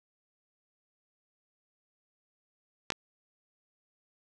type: clicks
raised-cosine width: 0.2 ms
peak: -11 / -16 dBFS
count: 2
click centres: 2.903 / 2.921 s
effects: none

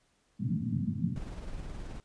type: band-pass noise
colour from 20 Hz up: white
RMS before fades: -32 dBFS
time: 0.39-1.19 s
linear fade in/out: 20 ms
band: 100 to 230 Hz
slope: 48 dB/octave
type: noise with tremolo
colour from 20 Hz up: brown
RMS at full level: -38 dBFS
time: 1.16-2 s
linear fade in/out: 0 ms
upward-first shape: triangle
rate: 19 Hz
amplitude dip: 40%
effects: pink hiss -71 dBFS RMS until 2.04 s + resampled to 22050 Hz

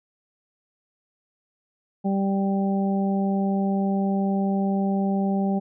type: harmonic tone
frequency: 195.8 Hz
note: G3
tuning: 2 cents flat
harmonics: 1 / 2 / 3 / 4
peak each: -21 / -31 / -33 / -31 dBFS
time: 2.04-5.6 s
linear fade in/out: 20 ms
effects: none

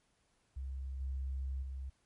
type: tone with level steps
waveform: sine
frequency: 66.5 Hz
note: C2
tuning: 29 cents sharp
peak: -38 / -35 / -39 dBFS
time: 0.56-1.9 s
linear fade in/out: 10 ms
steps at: 1 / 1.62 s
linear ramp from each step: 10 ms
effects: pink hiss -75 dBFS RMS until 2.05 s + MP3 48 kbps

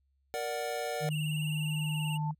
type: chord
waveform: square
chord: Bb augmented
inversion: none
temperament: equal with one note detuned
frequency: 468.3 / 587.3 / 740 Hz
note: Bb4 / D5 / F#5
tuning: +8 / 0 / 0 cents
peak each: -38 dBFS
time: 0.34-1.09 s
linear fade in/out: 0 ms
type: tone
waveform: sine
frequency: 153.5 Hz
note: D#3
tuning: 23 cents flat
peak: -30 dBFS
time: 1-2.35 s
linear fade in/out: 50 ms
type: tone with exponential growth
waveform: sine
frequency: 884 Hz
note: A5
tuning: 8 cents sharp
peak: -35 dBFS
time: 1.06-2.31 s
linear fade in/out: 2 ms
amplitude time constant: 270 ms
type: tone with vibrato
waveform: square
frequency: 2800 Hz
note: F7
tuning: 4 cents sharp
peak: -38 dBFS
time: 1.1-2.18 s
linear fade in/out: 20 ms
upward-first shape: sine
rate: 19 Hz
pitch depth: 63 cents each way
effects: added 68 Hz sine -70 dBFS peak until 2.39 s

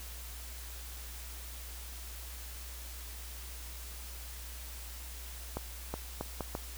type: accelerating click train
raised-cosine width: 1 ms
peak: -21 dBFS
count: 5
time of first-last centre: 5.57-6.551 s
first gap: 370 ms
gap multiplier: 0.73
effects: added 60 Hz sine -44 dBFS peak until 6.77 s + white hiss -48 dBFS RMS until 6.77 s

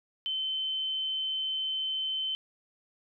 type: tone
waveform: sine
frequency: 3073 Hz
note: G7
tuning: 35 cents flat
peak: -29 dBFS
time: 0.26-2.35 s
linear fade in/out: 0 ms
effects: none

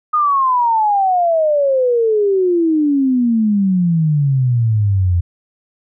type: exponential sweep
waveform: sine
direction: down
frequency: 1244.5 to 85.1 Hz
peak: -11 dBFS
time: 0.13-5.21 s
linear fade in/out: 10 ms
effects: none

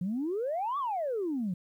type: exponential two-way sweep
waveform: sine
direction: up then down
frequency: 170 to 1180 to 170 Hz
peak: -28 dBFS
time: 0.01-1.54 s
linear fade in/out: 5 ms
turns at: 0.78 s
effects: tanh soft clip ceiling -25 dBFS + 11-bit

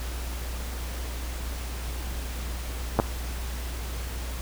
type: clicks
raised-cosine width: 1 ms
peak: -6 dBFS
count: 2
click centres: 2.99 / 2.999 s
effects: added 60 Hz sine -31 dBFS peak until 4.41 s + pink hiss -39 dBFS RMS until 4.41 s

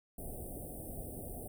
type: band-stop noise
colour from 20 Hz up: pink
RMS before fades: -44 dBFS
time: 0.18-1.48 s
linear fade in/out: 5 ms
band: 760 to 8600 Hz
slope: 96 dB/octave
effects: none

